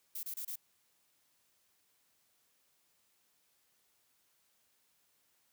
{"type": "noise bursts", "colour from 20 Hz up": "violet", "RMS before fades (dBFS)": -41, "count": 4, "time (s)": [0.15, 0.558], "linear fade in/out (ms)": 5, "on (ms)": 81, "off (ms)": 28, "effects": ["white hiss -74 dBFS RMS until 5.52 s", "high-pass 60 Hz 12 dB/octave"]}